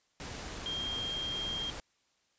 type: tone in noise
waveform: sine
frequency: 3210 Hz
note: G7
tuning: 40 cents sharp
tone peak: -34 dBFS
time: 0.66-1.7 s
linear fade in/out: 0 ms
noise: pink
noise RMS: -42 dBFS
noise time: 0.2-1.8 s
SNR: +5 dB
effects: white hiss -73 dBFS RMS until 2.38 s + resampled to 16000 Hz